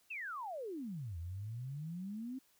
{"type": "exponential two-way sweep", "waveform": "sine", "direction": "down then up", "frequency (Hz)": [2768, 80.5, 269.1], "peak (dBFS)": -40, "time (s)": [0.1, 2.39], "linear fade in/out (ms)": 10, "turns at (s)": 1.18, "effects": ["white hiss -71 dBFS RMS until 2.59 s"]}